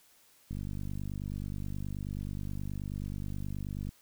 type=click train; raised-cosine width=5 ms; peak=-26 dBFS; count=168; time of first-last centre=0.51-3.891 s; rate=49.4 Hz; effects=white hiss -63 dBFS RMS until 4.01 s